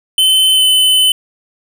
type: tone with pitch glide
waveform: square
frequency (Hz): 3057 to 3031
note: G7 to F#7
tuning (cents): -44 to +41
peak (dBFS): -8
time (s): 0.18-1.12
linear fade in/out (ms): 2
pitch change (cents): -15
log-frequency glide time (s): 0.54-0.64
effects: none